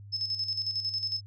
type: tone with tremolo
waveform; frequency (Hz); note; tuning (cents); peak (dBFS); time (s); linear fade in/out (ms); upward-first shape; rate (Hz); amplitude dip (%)
sine; 5220; E8; -18; -27; 0.12-1.21; 20; square; 11; 60
effects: added 101 Hz sine -44 dBFS peak until 1.26 s